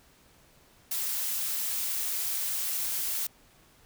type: noise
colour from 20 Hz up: blue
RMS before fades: -31 dBFS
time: 0.91-3.27 s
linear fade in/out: 5 ms
effects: pink hiss -60 dBFS RMS until 3.85 s